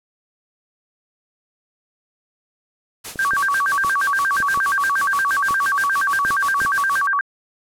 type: noise with tremolo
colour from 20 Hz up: white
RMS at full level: -30 dBFS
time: 3.04-7.07 s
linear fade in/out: 10 ms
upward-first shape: sine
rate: 6.2 Hz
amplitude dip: 80%
type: clicks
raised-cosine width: 2 ms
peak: -20 dBFS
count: 10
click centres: 3.158 / 3.335 / 3.847 / 4.403 / 4.575 / 5.508 / 6.251 / 6.305 / 6.617 / 6.65 s
type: tone with vibrato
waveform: sine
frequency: 1337 Hz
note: E6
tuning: 24 cents sharp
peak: -16 dBFS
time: 3.19-7.21 s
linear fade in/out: 2 ms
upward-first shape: square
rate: 8.5 Hz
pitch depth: 290 cents each way
effects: low-pass 12000 Hz 12 dB/octave